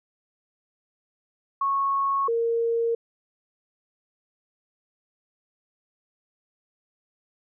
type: tone pair in turn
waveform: sine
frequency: 1101 / 462.9 Hz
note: C#6 / A#4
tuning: -12 / -12 cents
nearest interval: octave + minor third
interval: 1500 cents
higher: first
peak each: -21 dBFS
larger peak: neither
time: 1.61-2.28 / 2.28-2.95 s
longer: neither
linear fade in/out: 5 ms
effects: none